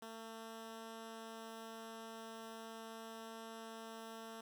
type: tone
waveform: 10% pulse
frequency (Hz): 224.9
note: A3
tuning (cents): +38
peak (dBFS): -40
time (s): 0.02-4.41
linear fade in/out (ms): 5
effects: 11-bit